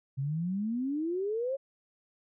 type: exponential sweep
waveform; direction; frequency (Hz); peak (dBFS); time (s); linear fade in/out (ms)
sine; up; 130.81 to 556; -29; 0.17-1.57; 20
effects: none